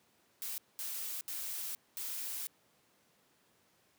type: noise bursts at uneven times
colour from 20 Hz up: blue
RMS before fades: -40 dBFS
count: 4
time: 0.42-0.58 / 0.79-1.21 / 1.28-1.75 / 1.97-2.47 s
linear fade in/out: 0 ms
effects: pink hiss -70 dBFS RMS until 3.98 s + high-pass 150 Hz 12 dB/octave